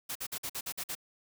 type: noise bursts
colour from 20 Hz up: white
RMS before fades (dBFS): -37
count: 8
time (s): 0.09-0.952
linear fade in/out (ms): 10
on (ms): 64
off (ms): 50
effects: none